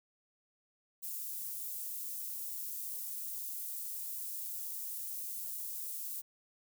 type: high-pass noise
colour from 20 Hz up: white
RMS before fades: -41 dBFS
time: 1.02-6.22 s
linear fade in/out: 20 ms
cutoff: 11000 Hz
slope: 12 dB/octave
effects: none